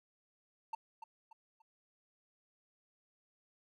triangle tone with echo, 893 Hz, A5, 25 cents sharp, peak -34 dBFS, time 0.73-0.75 s, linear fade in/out 5 ms, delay 290 ms, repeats 3, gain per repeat -9 dB, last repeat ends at 1.62 s, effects none

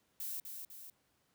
violet noise with echo, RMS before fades -41 dBFS, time 0.2-0.4 s, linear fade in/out 2 ms, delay 250 ms, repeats 2, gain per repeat -5 dB, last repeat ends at 0.9 s, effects pink hiss -75 dBFS RMS until 1.34 s + high-pass 80 Hz 12 dB/octave

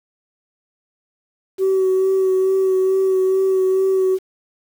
sine tone with vibrato, 379.4 Hz, F#4, 43 cents sharp, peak -12 dBFS, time 1.58-4.19 s, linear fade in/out 50 ms, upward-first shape sine, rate 2.3 Hz, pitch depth 19 cents each way, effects tanh soft clip ceiling -11 dBFS + 7-bit

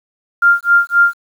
sine tone with tremolo, 1396.9 Hz, F6, in tune, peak -5 dBFS, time 0.42-1.15 s, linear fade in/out 5 ms, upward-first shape sine, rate 3.8 Hz, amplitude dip 100%, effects 7-bit

